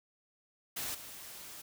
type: noise with level steps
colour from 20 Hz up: white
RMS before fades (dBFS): -38 / -48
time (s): 0.76-1.62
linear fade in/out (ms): 10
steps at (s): 0.94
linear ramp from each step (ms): 10
effects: none